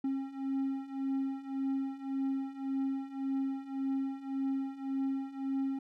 triangle beating tone pair, 269 / 270.8 Hz, C4 / C#4, +48 / -40 cents, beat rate 1.8 Hz, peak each -35 / -32 dBFS, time 0.04-5.79 s, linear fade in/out 5 ms, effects none

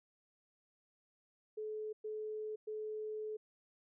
sine tone bursts at uneven times, 430 Hz, A4, 40 cents flat, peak -39 dBFS, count 3, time 1.57-1.93 / 2.04-2.56 / 2.67-3.37 s, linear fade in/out 10 ms, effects none

